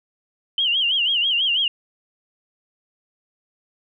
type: tone with vibrato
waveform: sine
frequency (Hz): 3016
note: F#7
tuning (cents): +32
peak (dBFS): -17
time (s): 0.58-1.68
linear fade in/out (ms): 2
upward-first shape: sine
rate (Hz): 6.1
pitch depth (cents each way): 150
effects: none